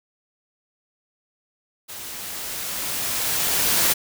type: noise with level ramp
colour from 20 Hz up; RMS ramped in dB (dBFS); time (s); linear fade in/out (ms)
white; -36 to -18; 1.88-3.94; 20
effects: none